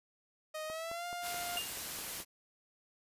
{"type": "tone with pitch glide", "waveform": "sawtooth", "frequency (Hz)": [622.3, 702.6], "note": ["D#5", "F5"], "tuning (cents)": [0, 10], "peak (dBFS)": -35, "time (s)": [0.54, 1.59], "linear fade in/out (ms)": 10, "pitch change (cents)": 210, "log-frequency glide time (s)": [0.66, 1.06]}
{"type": "click train", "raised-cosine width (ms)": 1, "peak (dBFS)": -34, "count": 8, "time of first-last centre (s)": [0.7, 2.202], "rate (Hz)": 4.66}
{"type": "noise", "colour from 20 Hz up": "white", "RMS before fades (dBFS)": -41, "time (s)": [1.21, 2.25], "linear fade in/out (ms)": 50}
{"type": "tone with exponential decay", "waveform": "square", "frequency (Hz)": 2814, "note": "F7", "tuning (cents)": 12, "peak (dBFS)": -33, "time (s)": [1.57, 1.8], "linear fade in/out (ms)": 1, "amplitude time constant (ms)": 48}
{"effects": ["resampled to 32000 Hz"]}